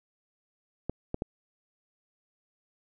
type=clicks; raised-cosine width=2 ms; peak=-17 dBFS; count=3; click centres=0.896 / 1.144 / 1.221 s; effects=none